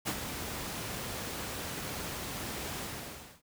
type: noise with ADSR envelope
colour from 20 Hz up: pink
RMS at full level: -31 dBFS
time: 0.05-3.42 s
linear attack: 26 ms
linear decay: 68 ms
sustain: -7 dB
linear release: 610 ms
effects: high-pass 60 Hz 12 dB/octave